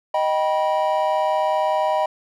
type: chord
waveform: triangle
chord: Eb augmented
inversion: none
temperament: just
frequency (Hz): 622.3 / 777.8 / 972.3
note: Eb5 / G5 / B5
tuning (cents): 0 / -14 / -27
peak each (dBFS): -19 / -21 / -21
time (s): 0.14-2.06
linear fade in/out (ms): 5
effects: none